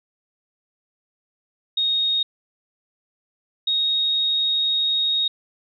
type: tone pair in turn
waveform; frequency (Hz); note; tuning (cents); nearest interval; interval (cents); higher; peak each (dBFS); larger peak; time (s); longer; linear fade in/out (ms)
sine; 3729 / 3748; A#7 / A#7; 0 / +9; unison; 9; second; -18; neither; 1.77-2.23 / 3.67-5.28; second; 5
effects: none